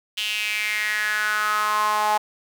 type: tone with high-pass filter sweep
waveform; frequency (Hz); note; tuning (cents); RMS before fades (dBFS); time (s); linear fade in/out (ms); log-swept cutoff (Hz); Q
sawtooth; 211.7; G#3; +33; -23; 0.17-2.18; 10; 3000 to 840; 5.9
effects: none